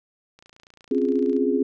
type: click train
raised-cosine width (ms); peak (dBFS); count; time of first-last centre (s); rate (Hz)
0.2; -32; 29; 0.39-1.366; 28.7
type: chord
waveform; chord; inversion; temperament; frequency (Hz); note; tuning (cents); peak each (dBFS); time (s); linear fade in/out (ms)
sine; Db major seventh; third; equal; 261.6 / 277.2 / 349.2 / 415.3; C4 / Db4 / F4 / Ab4; 0 / 0 / 0 / 0; -23 / -26 / -26 / -23; 0.91-1.63; 5
effects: none